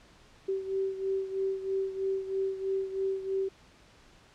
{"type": "beating tone pair", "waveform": "sine", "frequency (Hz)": [384.9, 388], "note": ["G4", "G4"], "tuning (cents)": [-32, -18], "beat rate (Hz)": 3.1, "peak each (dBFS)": [-30, -35], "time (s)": [0.48, 3.49], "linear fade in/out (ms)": 10, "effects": ["pink hiss -58 dBFS RMS until 4.34 s", "low-pass 6000 Hz 12 dB/octave"]}